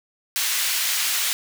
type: high-pass noise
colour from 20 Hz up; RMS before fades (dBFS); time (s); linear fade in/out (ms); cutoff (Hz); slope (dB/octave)
pink; -23; 0.36-1.33; 0; 2300; 12
effects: none